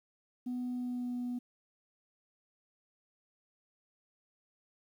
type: tone with pitch glide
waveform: sine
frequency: 248.1 to 245.4 Hz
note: B3 to B3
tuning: +8 to -11 cents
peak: -32 dBFS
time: 0.46-1.39 s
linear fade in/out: 10 ms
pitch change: -19 cents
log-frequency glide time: 0.73-1.14 s
effects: tanh soft clip ceiling -32 dBFS + 11-bit